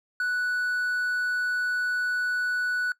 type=tone; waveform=triangle; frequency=1480 Hz; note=F#6; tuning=in tune; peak=-22 dBFS; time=0.2-2.92 s; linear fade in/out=2 ms; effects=noise-tail reverb RT60 0.1 s tail -19 dB re dry